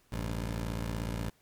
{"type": "tone pair together", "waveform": "15% pulse", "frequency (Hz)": [56.82, 98], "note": ["A#1", "G2"], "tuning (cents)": [-44, 0], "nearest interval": "major sixth", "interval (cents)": 944, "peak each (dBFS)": [-27, -34], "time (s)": [0.12, 1.3], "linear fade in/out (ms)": 5, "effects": ["pink hiss -67 dBFS RMS until 1.41 s", "MP3 96 kbps"]}